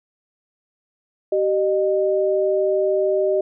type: tone pair together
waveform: sine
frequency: 385 / 612 Hz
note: G4 / D#5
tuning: -31 / -29 cents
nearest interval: minor sixth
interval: 802 cents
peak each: -19 dBFS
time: 1.32-3.41 s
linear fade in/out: 5 ms
effects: none